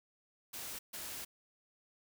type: noise bursts at uneven times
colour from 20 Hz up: white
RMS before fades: -44 dBFS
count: 2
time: 0.53-0.79 / 0.93-1.25 s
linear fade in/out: 10 ms
effects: none

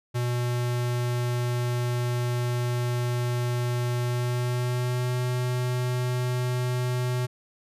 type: tone with pitch glide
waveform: square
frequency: 121.9 to 124.61 Hz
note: B2 to B2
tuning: -22 to +16 cents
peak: -25 dBFS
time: 0.14-7.27 s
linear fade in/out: 20 ms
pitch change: +38 cents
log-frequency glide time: 4.01-5.15 s
effects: resampled to 32000 Hz

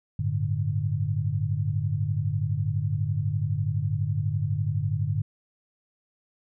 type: chord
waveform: sine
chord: G suspended second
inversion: none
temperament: equal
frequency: 98 / 110 / 146.83 Hz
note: G2 / A2 / D3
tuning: 0 / 0 / 0 cents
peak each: -28 dBFS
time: 0.19-5.22 s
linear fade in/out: 5 ms
effects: none

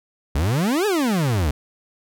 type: exponential two-way sweep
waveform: 40% pulse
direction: up then down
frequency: 63.9 to 440 to 67.6 Hz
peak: -17 dBFS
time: 0.35-1.51 s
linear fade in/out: 5 ms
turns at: 0.86 s
effects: none

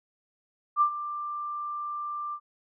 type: tone with ADSR envelope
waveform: sine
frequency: 1184 Hz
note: D6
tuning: 14 cents sharp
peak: -17 dBFS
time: 0.76-2.4 s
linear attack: 52 ms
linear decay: 85 ms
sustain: -14 dB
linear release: 67 ms
effects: none

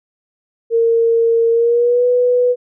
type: tone with pitch glide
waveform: sine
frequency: 460 to 493 Hz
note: A#4 to B4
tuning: -23 to -3 cents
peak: -10 dBFS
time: 0.7-2.56 s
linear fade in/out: 50 ms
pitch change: +120 cents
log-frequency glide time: 1.51-2.06 s
effects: none

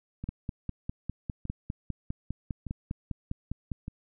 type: two click trains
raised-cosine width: 5 ms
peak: -20 / -24 dBFS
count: 18 / 4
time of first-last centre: 0.29-3.717 / 0.24-3.881 s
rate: 4.96 / 0.824 Hz
effects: none

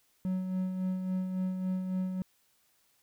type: tone with tremolo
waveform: triangle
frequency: 185.8 Hz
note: F#3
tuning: 7 cents sharp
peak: -26 dBFS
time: 0.25-2.22 s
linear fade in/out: 0 ms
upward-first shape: sine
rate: 3.6 Hz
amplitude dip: 45%
effects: white hiss -70 dBFS RMS until 3.02 s

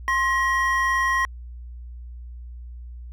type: tone pair together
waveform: triangle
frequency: 1058 / 1901 Hz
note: C6 / A#6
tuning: +19 / +33 cents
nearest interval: minor seventh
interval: 1014 cents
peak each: -20 dBFS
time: 0.08-1.25 s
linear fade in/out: 0 ms
effects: added 60 Hz sine -35 dBFS peak until 3.12 s

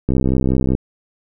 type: click train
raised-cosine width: 3 ms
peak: -4 dBFS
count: 44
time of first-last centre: 0.09-0.751 s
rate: 65.1 Hz
effects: none

